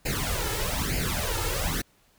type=noise with flanger; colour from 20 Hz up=pink; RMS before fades=-28 dBFS; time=0.05-1.82 s; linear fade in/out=10 ms; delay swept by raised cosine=0.42 to 2.32 ms; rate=1.1 Hz; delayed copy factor=+0.8; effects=pink hiss -63 dBFS RMS until 2.18 s